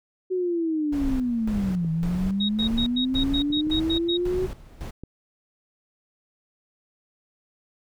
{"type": "linear two-way sweep", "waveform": "sine", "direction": "down then up", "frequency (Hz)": [374.8, 159.2, 374.8], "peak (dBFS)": -22, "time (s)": [0.3, 4.47], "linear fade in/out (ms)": 20, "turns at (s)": 1.91}
{"type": "noise with tremolo", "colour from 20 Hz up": "brown", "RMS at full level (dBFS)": -31, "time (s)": [0.92, 4.91], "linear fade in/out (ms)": 10, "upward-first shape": "square", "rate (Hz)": 1.8, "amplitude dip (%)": 80}
{"type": "clicks", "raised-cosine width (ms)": 3, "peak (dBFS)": -24, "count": 8, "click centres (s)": [1.847, 2.151, 3.157, 3.24, 3.503, 3.573, 3.67, 5.036]}
{"type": "tone bursts", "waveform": "sine", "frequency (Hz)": 3773, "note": "A#7", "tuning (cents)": 20, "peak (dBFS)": -24, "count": 10, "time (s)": [2.4, 4.174], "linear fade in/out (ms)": 10, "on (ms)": 91, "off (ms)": 96}
{"effects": []}